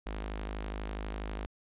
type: tone with notch filter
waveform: sawtooth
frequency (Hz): 52.2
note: G#1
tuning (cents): +10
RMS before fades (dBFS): -38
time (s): 0.06-1.46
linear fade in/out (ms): 0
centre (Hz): 110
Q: 0.72
effects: resampled to 8000 Hz